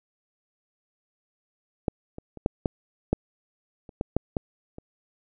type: clicks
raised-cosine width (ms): 2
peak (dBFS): -10 / -24 / -27 / -8 / -10 / -8 / -30 / -13 / -8 / -12 / -26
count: 11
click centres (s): 1.882 / 2.184 / 2.373 / 2.461 / 2.658 / 3.13 / 3.892 / 4.011 / 4.166 / 4.368 / 4.784
effects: none